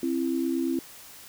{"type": "tone pair together", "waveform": "sine", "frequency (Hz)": [264.6, 333.4], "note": ["C4", "E4"], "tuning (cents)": [20, 20], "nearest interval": "major third", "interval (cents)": 400, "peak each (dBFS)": -27, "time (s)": [0.03, 0.79], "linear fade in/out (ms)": 2, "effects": ["white hiss -47 dBFS RMS until 1.28 s"]}